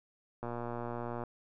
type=click train; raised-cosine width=1 ms; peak=-25 dBFS; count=97; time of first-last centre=0.43-1.237 s; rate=119 Hz; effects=none